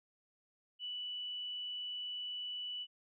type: tone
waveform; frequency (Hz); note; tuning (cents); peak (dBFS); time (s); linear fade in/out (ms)
sine; 2964; F#7; +2; -39; 0.79-2.87; 50
effects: none